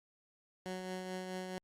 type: tone with tremolo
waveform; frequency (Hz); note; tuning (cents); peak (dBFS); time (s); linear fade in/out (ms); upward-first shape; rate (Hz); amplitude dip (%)
15% pulse; 185; F#3; 0; -32; 0.66-1.58; 0; triangle; 4.6; 40
effects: low-pass 10000 Hz 12 dB/octave + Opus 48 kbps